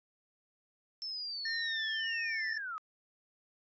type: linear sweep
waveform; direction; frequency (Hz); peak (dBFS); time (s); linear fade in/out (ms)
sine; down; 5350 to 1235; -37; 1.02-2.78; 0
type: tone with vibrato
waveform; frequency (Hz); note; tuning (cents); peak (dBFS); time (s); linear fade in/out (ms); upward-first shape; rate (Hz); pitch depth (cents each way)
square; 1800; A6; +39; -35; 1.45-2.58; 5; sine; 1.7; 33
effects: resampled to 16000 Hz